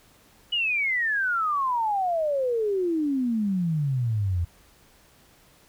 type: exponential sweep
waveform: sine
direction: down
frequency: 2960 to 82.8 Hz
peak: -22 dBFS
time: 0.52-4.45 s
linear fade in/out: 10 ms
effects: pink hiss -57 dBFS RMS until 5.68 s